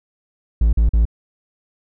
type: tone bursts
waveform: triangle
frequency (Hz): 55.6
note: A1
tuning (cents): +19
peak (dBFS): -9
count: 3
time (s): 0.61-1.054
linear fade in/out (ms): 5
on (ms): 120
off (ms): 42
effects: none